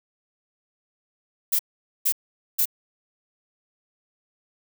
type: noise bursts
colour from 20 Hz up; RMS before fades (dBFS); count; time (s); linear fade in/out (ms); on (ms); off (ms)
violet; -21; 3; 1.52-2.656; 10; 72; 460
effects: none